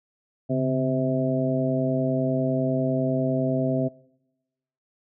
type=harmonic tone with a mistuned harmonic; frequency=130 Hz; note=C3; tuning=11 cents flat; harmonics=1 / 2 / 3 / 4 / 5; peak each=-26 / -25 / -32 / -32 / -28 dBFS; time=0.49-3.89 s; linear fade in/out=20 ms; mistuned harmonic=1; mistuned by=+98 cents; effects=noise-tail reverb RT60 1.0 s tail -24 dB re dry